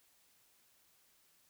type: silence
effects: white hiss -70 dBFS RMS until 1.49 s